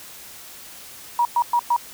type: tone bursts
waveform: sine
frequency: 955 Hz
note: A#5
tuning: 42 cents sharp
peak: -15 dBFS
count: 4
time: 1.19-1.764 s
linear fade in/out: 2 ms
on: 61 ms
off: 110 ms
effects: white hiss -41 dBFS RMS until 1.93 s